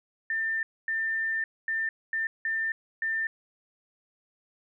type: tone bursts at uneven times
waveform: sine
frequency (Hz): 1794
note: A6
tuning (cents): +33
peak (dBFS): -26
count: 6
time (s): 0.3-0.63 / 0.88-1.44 / 1.68-1.89 / 2.13-2.27 / 2.45-2.72 / 3.02-3.27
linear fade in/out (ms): 2
effects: none